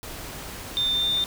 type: tone in noise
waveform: sine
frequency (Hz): 3599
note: A7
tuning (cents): +38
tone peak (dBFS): -21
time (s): 0.77-1.24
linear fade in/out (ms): 0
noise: pink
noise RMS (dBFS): -37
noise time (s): 0.03-1.26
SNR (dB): +13
effects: none